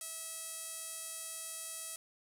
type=tone with band-pass filter; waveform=sawtooth; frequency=649 Hz; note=E5; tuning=27 cents flat; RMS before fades=-44 dBFS; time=0.01-1.96 s; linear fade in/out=2 ms; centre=9900 Hz; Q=2.2; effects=none